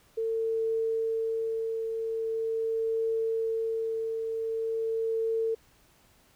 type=tone with tremolo; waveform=sine; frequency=449.7 Hz; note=A4; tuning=38 cents sharp; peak=-25 dBFS; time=0.17-5.55 s; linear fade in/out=10 ms; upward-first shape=triangle; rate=0.43 Hz; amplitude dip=40%; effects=pink hiss -62 dBFS RMS until 6.35 s